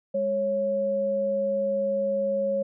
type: tone pair together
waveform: sine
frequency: 204.7 / 550.3 Hz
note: G#3 / C#5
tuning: -25 / -13 cents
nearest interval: octave + perfect fourth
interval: 1712 cents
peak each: -33 / -23 dBFS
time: 0.14-2.63 s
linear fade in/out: 10 ms
effects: none